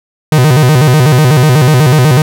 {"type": "tone with vibrato", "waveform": "45% pulse", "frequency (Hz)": 139.2, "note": "C#3", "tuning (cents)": 8, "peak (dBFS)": -4, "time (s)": [0.32, 2.22], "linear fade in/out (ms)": 2, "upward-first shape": "square", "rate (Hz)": 8.1, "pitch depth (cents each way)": 180, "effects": []}